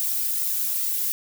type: noise with flanger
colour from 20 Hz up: violet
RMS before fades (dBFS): -25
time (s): 0-1.12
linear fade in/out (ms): 0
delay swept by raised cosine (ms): 1.7 to 3.6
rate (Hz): 2.4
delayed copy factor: -0.95
effects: none